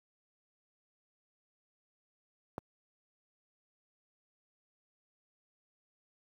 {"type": "click", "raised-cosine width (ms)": 1, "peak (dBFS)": -23, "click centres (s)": 2.581, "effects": ["high-pass 80 Hz 12 dB/octave", "10-bit"]}